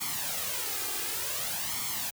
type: noise with flanger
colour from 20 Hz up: white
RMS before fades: -33 dBFS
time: 0-2.11 s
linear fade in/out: 20 ms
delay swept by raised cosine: 0.91 to 2.51 ms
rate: 0.55 Hz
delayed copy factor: +0.7
effects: high-pass 80 Hz 12 dB/octave